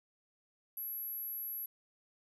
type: tone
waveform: sine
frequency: 11640 Hz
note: F#9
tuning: 29 cents flat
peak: -38 dBFS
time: 0.77-1.66 s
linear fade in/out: 5 ms
effects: none